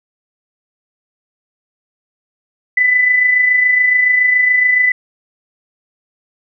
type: tone with amplitude modulation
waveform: sine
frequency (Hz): 1997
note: B6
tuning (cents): +19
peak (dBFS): -7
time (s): 2.77-4.92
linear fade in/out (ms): 5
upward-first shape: sine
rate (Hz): 27.1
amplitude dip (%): 45
effects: none